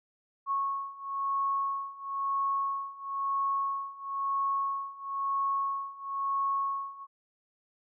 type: beating tone pair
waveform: sine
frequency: 1100 / 1101 Hz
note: C#6 / C#6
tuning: -14 / -12 cents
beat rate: 1 Hz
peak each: -33 / -31 dBFS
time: 0.46-7.07 s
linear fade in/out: 50 ms
effects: none